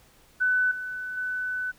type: tone with level steps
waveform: sine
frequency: 1500 Hz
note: F#6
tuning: 23 cents sharp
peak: -20 / -31 / -27 dBFS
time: 0.4-1.72 s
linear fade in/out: 20 ms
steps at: 0.71 / 1.17 s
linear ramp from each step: 5 ms
effects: pink hiss -58 dBFS RMS until 1.78 s